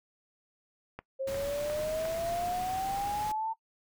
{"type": "click train", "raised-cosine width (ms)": 0.5, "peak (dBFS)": -25, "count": 4, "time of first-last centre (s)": [0.99, 2.054], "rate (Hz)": 2.82}
{"type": "exponential sweep", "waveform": "sine", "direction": "up", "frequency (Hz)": [531, 902], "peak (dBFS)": -30, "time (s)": [1.19, 3.54], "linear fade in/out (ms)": 20}
{"type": "noise", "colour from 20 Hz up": "pink", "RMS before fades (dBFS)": -42, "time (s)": [1.27, 3.32], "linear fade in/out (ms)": 5}
{"effects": ["noise-tail reverb RT60 0.1 s tail -20 dB re dry"]}